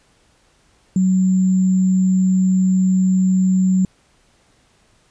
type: tone with sample-and-hold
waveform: sine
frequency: 186.4 Hz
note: F#3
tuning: 13 cents sharp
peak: -12 dBFS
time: 0.96-3.85 s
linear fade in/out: 2 ms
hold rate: 7350 Hz
effects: pink hiss -57 dBFS RMS until 5.1 s + resampled to 22050 Hz